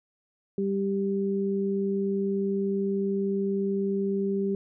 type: tone pair together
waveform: sine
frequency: 196.78 / 393.3 Hz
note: G3 / G4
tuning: +7 / +6 cents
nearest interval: octave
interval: 1199 cents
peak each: -27 dBFS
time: 0.58-4.55 s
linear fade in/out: 2 ms
effects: none